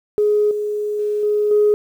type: tone with level steps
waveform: sine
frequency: 418.6 Hz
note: G#4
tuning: 14 cents sharp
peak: -12 / -19 / -17 / -14 / -10 dBFS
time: 0.18-1.74 s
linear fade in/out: 0 ms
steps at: 0.51 / 0.99 / 1.23 / 1.51 s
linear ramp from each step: 2 ms
effects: tanh soft clip ceiling -6 dBFS + 8-bit